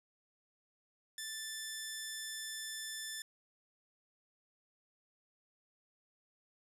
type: tone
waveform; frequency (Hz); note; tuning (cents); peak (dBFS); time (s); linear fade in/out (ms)
10% pulse; 1760; A6; 0; -32; 1.18-3.22; 2
effects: resampled to 32000 Hz